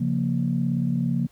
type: chord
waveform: sine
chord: Bb minor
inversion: first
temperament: equal with one note detuned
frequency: 137 / 174.61 / 233.1 Hz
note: Db3 / F3 / Bb3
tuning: -20 / 0 / 0 cents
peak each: -25 dBFS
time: 0-1.27 s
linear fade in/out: 10 ms
effects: tanh soft clip ceiling -12 dBFS + pink hiss -60 dBFS RMS until 1.31 s